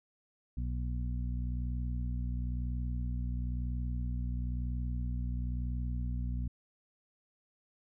harmonic tone, 61 Hz, B1, 21 cents flat, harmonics 1 / 2 / 3 / 4, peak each -33 / -39 / -46 / -45 dBFS, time 0.57-6.48 s, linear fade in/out 5 ms, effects none

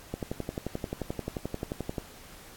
click train, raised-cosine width 2 ms, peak -18 dBFS, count 22, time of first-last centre 0.14-1.982 s, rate 11.4 Hz, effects pink hiss -50 dBFS RMS until 2.56 s + AAC 64 kbps

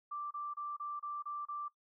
sine tone bursts, 1174.7 Hz, D6, in tune, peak -38 dBFS, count 7, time 0.11-1.684 s, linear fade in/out 10 ms, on 200 ms, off 29 ms, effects noise-tail reverb RT60 0.1 s tail -18 dB re dry

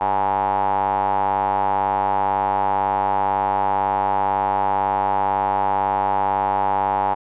square tone with band-pass filter, 49 Hz, G1, in tune, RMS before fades -20 dBFS, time 0-7.15 s, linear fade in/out 20 ms, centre 860 Hz, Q 8.8, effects resampled to 8000 Hz

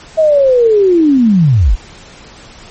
sine linear sweep, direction down, 646 to 34 Hz, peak -5 dBFS, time 0.17-1.76 s, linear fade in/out 20 ms, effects pink hiss -36 dBFS RMS until 2.7 s + MP3 32 kbps

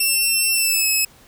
10% pulse tone with pitch glide, 2699 to 2580 Hz, E7 to E7, +40 to -38 cents, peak -8 dBFS, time 0-1.05 s, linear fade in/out 5 ms, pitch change -78 cents, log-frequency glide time 0.54-0.86 s, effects pink hiss -50 dBFS RMS until 1.27 s

